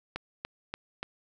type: click train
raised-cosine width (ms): 0.3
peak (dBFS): -18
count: 4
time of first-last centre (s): 0.16-1.03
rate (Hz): 3.45
effects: none